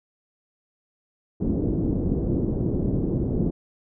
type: low-pass noise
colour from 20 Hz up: white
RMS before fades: -24 dBFS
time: 1.4-3.51 s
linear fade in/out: 10 ms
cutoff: 350 Hz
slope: 24 dB/octave
effects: none